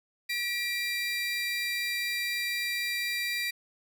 30% pulse tone pair together, 1936 / 2363 Hz, B6 / D7, -35 / +10 cents, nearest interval minor third, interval 345 cents, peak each -30 / -29 dBFS, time 0.29-3.51 s, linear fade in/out 10 ms, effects none

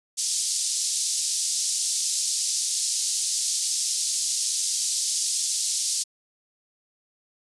pink band-pass noise, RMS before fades -26 dBFS, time 0.17-6.04 s, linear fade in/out 20 ms, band 4900 to 9800 Hz, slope 24 dB/octave, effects resampled to 24000 Hz

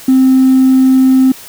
sine tone with hard clipping, 261.6 Hz, C4, in tune, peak -5 dBFS, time 0.08-1.32 s, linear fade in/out 5 ms, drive 1 dB, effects white hiss -33 dBFS RMS until 1.48 s

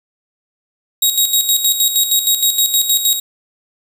15% pulse tone with tremolo, 3794 Hz, A#7, 30 cents sharp, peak -3 dBFS, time 1.02-3.2 s, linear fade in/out 5 ms, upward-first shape square, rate 6.4 Hz, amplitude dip 60%, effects 7-bit

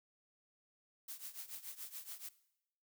blue noise with tremolo, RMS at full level -45 dBFS, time 1.08-2.29 s, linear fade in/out 5 ms, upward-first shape triangle, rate 7 Hz, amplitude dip 90%, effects noise-tail reverb RT60 0.8 s tail -18 dB re dry

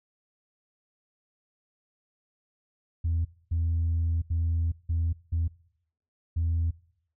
sine tone bursts at uneven times, 83 Hz, E2, 12 cents sharp, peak -22 dBFS, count 6, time 3.04-3.25 / 3.51-4.22 / 4.3-4.72 / 4.89-5.13 / 5.32-5.48 / 6.36-6.71 s, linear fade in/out 10 ms, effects noise-tail reverb RT60 0.7 s tail -23 dB re dry + tanh soft clip ceiling -21 dBFS

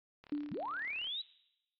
click train, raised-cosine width 0.3 ms, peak -38 dBFS, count 31, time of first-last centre 0.24-1.071 s, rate 36.1 Hz
sine tone with exponential decay, 293.2 Hz, D4, 3 cents flat, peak -30 dBFS, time 0.32-0.92 s, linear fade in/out 2 ms, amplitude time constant 130 ms
sine linear sweep, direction up, 110 to 3980 Hz, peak -36 dBFS, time 0.51-1.22 s, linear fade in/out 10 ms
effects noise-tail reverb RT60 0.9 s tail -20 dB re dry + MP3 32 kbps

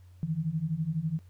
sine beating tone pair, 152.2 / 164.2 Hz, D#3 / E3, -38 / -6 cents, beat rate 12 Hz, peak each -32 / -30 dBFS, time 0.23-1.19 s, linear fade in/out 0 ms, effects added 90 Hz sine -50 dBFS peak until 1.29 s + pink hiss -69 dBFS RMS until 1.29 s

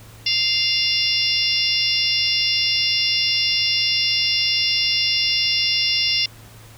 harmonic tone with a mistuned harmonic, 698.5 Hz, F5, in tune, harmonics 3 / 4 / 5 / 6 / 7 / 8, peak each -28 / -22 / -25 / -28 / -23 / -23 dBFS, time 0.26-6.26 s, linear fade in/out 5 ms, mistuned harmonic 8, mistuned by -41 cents, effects added 111 Hz sine -43 dBFS peak until 6.77 s + pink hiss -46 dBFS RMS until 6.77 s

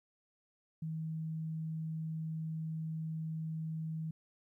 sine tone, 159.5 Hz, D#3, 43 cents sharp, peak -36 dBFS, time 0.82-4.11 s, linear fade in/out 5 ms, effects 13-bit

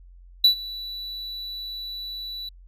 triangle tone with ADSR envelope, 3951 Hz, B7, in tune, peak -9 dBFS, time 0.44-2.49 s, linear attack 5 ms, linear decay 100 ms, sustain -21 dB, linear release 4 ms, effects added 44 Hz sine -45 dBFS peak until 2.67 s

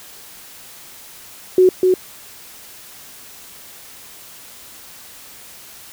sine tone with echo, 369.7 Hz, F#4, 1 cent flat, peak -7 dBFS, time 1.58-1.69 s, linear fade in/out 2 ms, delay 250 ms, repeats 1, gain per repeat -3 dB, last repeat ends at 1.94 s, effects white hiss -40 dBFS RMS until 5.92 s

